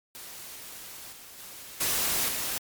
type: noise with level steps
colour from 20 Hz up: white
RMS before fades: -43 / -47 / -44 / -27 / -31 dBFS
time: 0.15-2.58 s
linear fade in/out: 0 ms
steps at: 1.12 / 1.38 / 1.8 / 2.28 s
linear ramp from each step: 10 ms
effects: MP3 96 kbps